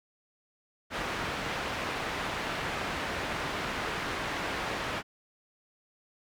white low-pass noise, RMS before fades -34 dBFS, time 0.9-5.03 s, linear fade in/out 50 ms, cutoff 2000 Hz, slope 12 dB/octave, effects none

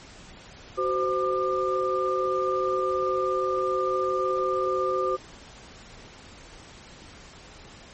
sine tone cluster, 373.9 / 518 / 1199 Hz, F#4 / C5 / D6, +18 / -17 / +36 cents, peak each -27 dBFS, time 0.77-5.17 s, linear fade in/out 20 ms, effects pink hiss -47 dBFS RMS until 7.93 s + MP3 32 kbps

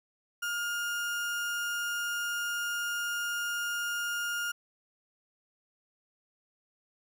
35% pulse tone, 1416 Hz, F6, 23 cents sharp, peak -29 dBFS, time 0.42-4.52 s, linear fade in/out 10 ms, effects none

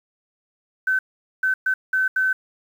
sine tone bursts at uneven times, 1527 Hz, G6, 46 cents flat, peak -17 dBFS, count 5, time 0.87-0.99 / 1.43-1.54 / 1.66-1.74 / 1.93-2.08 / 2.16-2.33 s, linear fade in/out 5 ms, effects 8-bit

